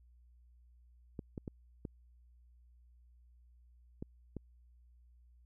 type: clicks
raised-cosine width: 3 ms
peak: -28 dBFS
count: 6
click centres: 1.192 / 1.378 / 1.478 / 1.852 / 4.025 / 4.367 s
effects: added 60 Hz sine -60 dBFS peak until 5.45 s